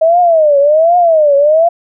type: tone with vibrato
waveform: sine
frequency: 631 Hz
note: D#5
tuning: 24 cents sharp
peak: -5 dBFS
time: 0.01-1.69 s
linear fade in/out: 10 ms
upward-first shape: triangle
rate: 1.3 Hz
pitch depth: 230 cents each way
effects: none